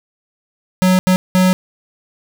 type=tone bursts at uneven times; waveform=square; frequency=184.8 Hz; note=F#3; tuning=2 cents flat; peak=-10 dBFS; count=3; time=0.82-0.99 / 1.07-1.16 / 1.35-1.53 s; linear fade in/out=0 ms; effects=none